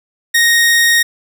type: tone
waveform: sawtooth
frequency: 1864.7 Hz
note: A#6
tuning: in tune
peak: -5 dBFS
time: 0.34-1.03 s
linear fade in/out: 10 ms
effects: none